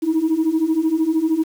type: beating tone pair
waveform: sine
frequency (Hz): 311.1 / 324.1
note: D#4 / E4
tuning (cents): 0 / -29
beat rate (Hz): 13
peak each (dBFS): -19 / -16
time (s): 0.02-1.44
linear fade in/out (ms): 20
effects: tanh soft clip ceiling -11 dBFS + 7-bit

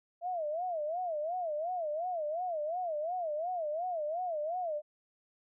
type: tone with vibrato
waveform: sine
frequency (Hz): 661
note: E5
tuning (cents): +5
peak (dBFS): -32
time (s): 0.21-4.82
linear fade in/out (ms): 50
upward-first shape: sine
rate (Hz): 2.8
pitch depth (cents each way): 190
effects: none

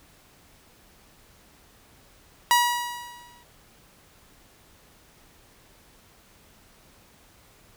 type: tone with exponential decay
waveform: sawtooth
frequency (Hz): 964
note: B5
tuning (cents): -42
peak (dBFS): -11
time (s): 2.51-3.43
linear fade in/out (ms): 0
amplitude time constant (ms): 200
effects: pink hiss -56 dBFS RMS until 7.76 s

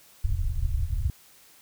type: low-pass noise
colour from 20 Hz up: pink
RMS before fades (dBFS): -26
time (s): 0.24-1.1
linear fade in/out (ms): 2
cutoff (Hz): 110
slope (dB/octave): 48
effects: white hiss -55 dBFS RMS until 1.61 s

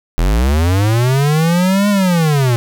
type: linear two-way sweep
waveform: square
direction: up then down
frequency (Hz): 38.89 to 207.5 to 115.5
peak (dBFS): -11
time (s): 0.18-2.56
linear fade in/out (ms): 0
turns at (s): 1.89
effects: none

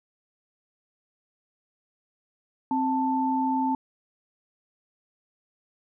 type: tone pair together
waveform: sine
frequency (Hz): 262.7 / 883.6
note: C4 / A5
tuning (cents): +7 / +7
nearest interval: octave + major sixth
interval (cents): 2100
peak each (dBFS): -25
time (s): 2.71-3.75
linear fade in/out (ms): 2
effects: none

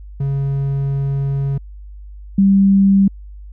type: tone pair in turn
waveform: triangle / sine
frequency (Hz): 138.2 / 195.91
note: C#3 / G3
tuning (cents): -5 / -1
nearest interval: tritone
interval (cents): 604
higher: second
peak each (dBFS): -14 / -8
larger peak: second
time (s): 0.2-1.58 / 2.38-3.08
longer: first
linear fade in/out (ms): 5
effects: added 50 Hz sine -32 dBFS peak until 3.52 s

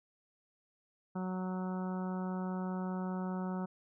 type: harmonic tone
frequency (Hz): 185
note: F#3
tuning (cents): 0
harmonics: 1 / 2 / 3 / 4 / 5 / 6 / 7 / 8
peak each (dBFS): -35 / -45 / -48 / -48 / -47 / -55 / -50 / -56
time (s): 1.15-3.66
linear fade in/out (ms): 10
effects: none

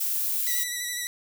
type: noise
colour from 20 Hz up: violet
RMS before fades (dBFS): -27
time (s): 0-0.64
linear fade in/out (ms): 10
type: tone with vibrato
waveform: 10% pulse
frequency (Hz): 1954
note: B6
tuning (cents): -19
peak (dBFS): -20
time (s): 0.47-1.07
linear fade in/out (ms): 0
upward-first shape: square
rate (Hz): 12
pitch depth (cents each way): 21
effects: none

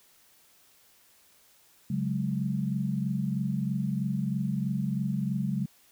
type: chord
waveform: sine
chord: C# suspended fourth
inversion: none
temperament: just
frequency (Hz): 138.59 / 184.79 / 207.9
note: C#3 / F#3 / G#3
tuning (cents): 0 / -2 / +2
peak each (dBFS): -31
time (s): 1.9-5.66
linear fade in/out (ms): 5
effects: white hiss -61 dBFS RMS until 5.91 s

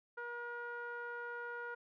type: tone with low-pass filter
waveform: sawtooth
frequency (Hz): 477.6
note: A#4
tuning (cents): +42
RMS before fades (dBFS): -44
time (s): 0.17-1.75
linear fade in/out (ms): 10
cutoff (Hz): 1400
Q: 5.2
effects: none

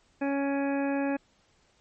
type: harmonic tone with a mistuned harmonic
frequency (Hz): 278.3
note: C#4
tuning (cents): +7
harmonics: 1 / 2 / 3 / 4 / 5 / 6 / 7 / 8 / 9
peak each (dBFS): -27 / -32 / -36 / -47 / -47 / -39 / -50 / -50 / -43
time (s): 0.21-1.17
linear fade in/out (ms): 10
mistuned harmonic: 8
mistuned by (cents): +32
effects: pink hiss -66 dBFS RMS until 1.8 s + MP3 32 kbps

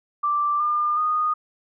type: tone with pitch steps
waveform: sine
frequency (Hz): 1174.7 / 1203.5 / 1233.1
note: D6 / D6 / D#6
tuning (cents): 0 / +42 / -16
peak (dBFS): -19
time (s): 0.23-1.34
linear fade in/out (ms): 10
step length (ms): 370
effects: none

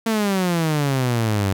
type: exponential sweep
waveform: sawtooth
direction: down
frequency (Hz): 228.7 to 94.4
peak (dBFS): -14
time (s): 0.06-1.53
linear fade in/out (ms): 5
effects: none

